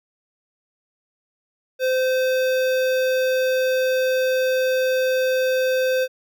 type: tone with notch filter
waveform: square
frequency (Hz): 516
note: C5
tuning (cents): -24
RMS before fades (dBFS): -20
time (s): 1.79-6.08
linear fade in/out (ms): 50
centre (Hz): 8600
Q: 0.92
effects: none